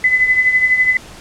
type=tone with tremolo; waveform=sine; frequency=2014 Hz; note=B6; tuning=33 cents sharp; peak=-7 dBFS; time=0.04-0.97 s; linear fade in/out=2 ms; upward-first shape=triangle; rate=12 Hz; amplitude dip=70%; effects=pink hiss -37 dBFS RMS until 1.2 s + low-pass 9000 Hz 12 dB/octave